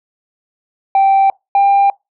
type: tone pair in turn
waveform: sine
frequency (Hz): 781 / 796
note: G5 / G5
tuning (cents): -7 / +26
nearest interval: unison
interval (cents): 33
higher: second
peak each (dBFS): -5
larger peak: neither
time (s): 0.95-1.3 / 1.55-1.9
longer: neither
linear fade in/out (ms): 2
effects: noise-tail reverb RT60 0.2 s tail -25 dB re dry + tanh soft clip ceiling -6 dBFS